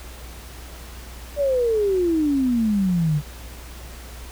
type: exponential sweep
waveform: sine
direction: down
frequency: 590 to 142.9 Hz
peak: -17 dBFS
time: 1.36-3.22 s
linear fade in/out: 50 ms
effects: added 60 Hz sine -37 dBFS peak until 4.31 s + pink hiss -42 dBFS RMS until 4.31 s